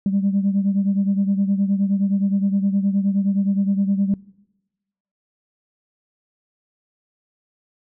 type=beating tone pair; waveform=sine; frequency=196 / 205.6 Hz; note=G3 / G#3; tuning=0 / -17 cents; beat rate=9.6 Hz; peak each=-17 / -22 dBFS; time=0.06-4.14 s; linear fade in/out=2 ms; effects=noise-tail reverb RT60 1.0 s tail -23 dB re dry + tanh soft clip ceiling -11 dBFS